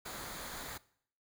pink noise with comb filter, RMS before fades -44 dBFS, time 0.05-0.78 s, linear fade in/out 10 ms, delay 0.36 ms, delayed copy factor -0.5, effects noise-tail reverb RT60 0.6 s tail -20 dB re dry

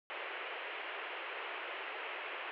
white band-pass noise, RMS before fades -43 dBFS, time 0.1-2.51 s, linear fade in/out 0 ms, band 360 to 2900 Hz, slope 48 dB/octave, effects none

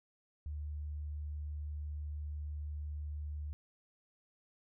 sine tone, 74.5 Hz, D2, 25 cents sharp, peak -38 dBFS, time 0.46-3.53 s, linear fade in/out 0 ms, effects none

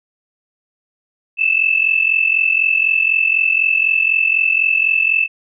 sine tone pair together, 2611 / 2655 Hz, E7 / E7, -17 / +12 cents, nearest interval unison, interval 29 cents, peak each -15 dBFS, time 1.37-5.28 s, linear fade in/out 50 ms, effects none

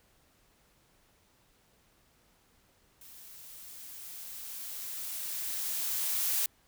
blue noise with level ramp, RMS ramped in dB -52 to -29 dBFS, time 3.01-6.46 s, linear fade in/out 2 ms, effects pink hiss -67 dBFS RMS until 6.67 s

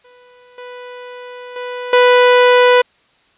sawtooth tone with level steps, 494.2 Hz, B4, 1 cent sharp, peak -40 / -26 / -19 / -3 dBFS, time 0.04-2.82 s, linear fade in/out 10 ms, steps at 0.58 / 1.56 / 1.93 s, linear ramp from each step 2 ms, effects white hiss -55 dBFS RMS until 3.37 s + resampled to 8000 Hz

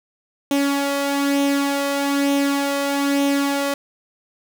sawtooth tone with flanger, 280.7 Hz, C#4, 22 cents sharp, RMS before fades -20 dBFS, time 0.51-3.74 s, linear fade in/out 2 ms, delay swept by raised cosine 0.31 to 1.61 ms, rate 1.1 Hz, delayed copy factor +0.5, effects none

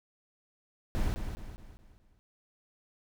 brown noise with echo, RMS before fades -29 dBFS, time 0.95-1.14 s, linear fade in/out 0 ms, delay 210 ms, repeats 5, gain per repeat -7 dB, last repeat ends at 2.19 s, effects none

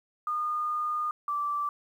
sine tone pair in turn, 1220 / 1166.8 Hz, D#6 / D6, -34 / -12 cents, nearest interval minor second, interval 78 cents, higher first, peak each -27 dBFS, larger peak neither, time 0.27-1.11 / 1.28-1.69 s, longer first, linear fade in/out 2 ms, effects 10-bit

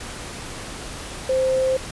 sine tone in noise, 522 Hz, C5, 4 cents flat, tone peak -17 dBFS, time 1.29-1.77 s, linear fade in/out 5 ms, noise pink, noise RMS -34 dBFS, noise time 0-1.91 s, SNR +14 dB, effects resampled to 24000 Hz

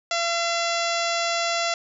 harmonic tone with a mistuned harmonic, 680 Hz, F5, 46 cents flat, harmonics 1 / 2 / 3 / 4 / 5 / 6 / 7 / 8 / 9 / 10, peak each -26 / -29 / -31 / -32 / -33 / -34 / -34 / -35 / -36 / -36 dBFS, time 0.11-1.74 s, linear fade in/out 2 ms, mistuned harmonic 10, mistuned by +63 cents, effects none

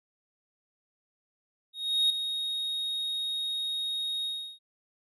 triangle tone with ADSR envelope, 3743 Hz, A#7, 6 cents sharp, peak -19 dBFS, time 1.73-4.59 s, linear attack 370 ms, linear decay 3 ms, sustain -9 dB, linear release 340 ms, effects resampled to 32000 Hz

